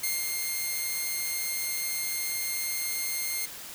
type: tone with ADSR envelope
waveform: 5% pulse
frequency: 2118 Hz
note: C7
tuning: 21 cents sharp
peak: -16 dBFS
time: 0.03-3.46 s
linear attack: 8 ms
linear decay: 190 ms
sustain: -3 dB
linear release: 10 ms
effects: white hiss -42 dBFS RMS until 3.74 s